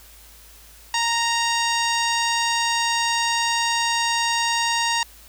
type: harmonic tone with a mistuned harmonic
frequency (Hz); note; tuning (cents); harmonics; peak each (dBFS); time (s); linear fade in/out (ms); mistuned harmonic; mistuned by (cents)
930; A#5; -4; 1 / 2 / 3 / 4 / 5 / 6 / 7 / 9; -23 / -26 / -28 / -29 / -30 / -31 / -31 / -33; 0.94-5.03; 2; 7; +60
effects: added 54 Hz sine -49 dBFS peak until 5.28 s + white hiss -48 dBFS RMS until 5.28 s